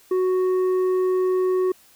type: tone with tanh clipping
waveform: triangle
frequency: 370 Hz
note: F#4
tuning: in tune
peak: -19 dBFS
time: 0.11-1.72 s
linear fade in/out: 5 ms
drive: 10 dB
effects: white hiss -54 dBFS RMS until 1.95 s